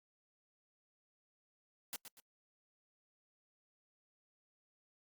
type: noise with echo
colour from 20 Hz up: white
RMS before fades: -42 dBFS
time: 1.93-1.96 s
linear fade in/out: 0 ms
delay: 120 ms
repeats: 2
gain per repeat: -9 dB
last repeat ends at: 2.2 s
effects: noise-tail reverb RT60 0.1 s tail -24 dB re dry + Opus 48 kbps